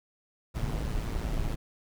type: noise with amplitude modulation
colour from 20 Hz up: brown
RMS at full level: -28 dBFS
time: 0.54-1.56 s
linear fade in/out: 20 ms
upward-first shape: sine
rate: 110 Hz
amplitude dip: 60%
effects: none